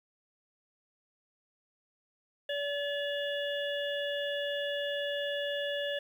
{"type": "harmonic tone", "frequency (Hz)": 573, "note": "D5", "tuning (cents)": -43, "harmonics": [1, 3, 5, 6], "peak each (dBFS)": [-33, -38, -40, -41], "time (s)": [2.49, 5.99], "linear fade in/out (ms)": 5, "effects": ["10-bit"]}